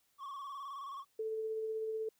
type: tone with vibrato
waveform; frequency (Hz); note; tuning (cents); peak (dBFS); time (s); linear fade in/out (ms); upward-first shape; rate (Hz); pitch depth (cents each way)
triangle; 1108.7; C#6; 0; -40; 0.18-1.05; 50; square; 19; 52
type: tone with tremolo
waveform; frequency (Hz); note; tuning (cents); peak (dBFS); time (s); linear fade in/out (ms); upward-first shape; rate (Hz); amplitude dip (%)
sine; 440; A4; 0; -34; 1.19-2.09; 5; sine; 16; 25
effects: white hiss -75 dBFS RMS until 2.19 s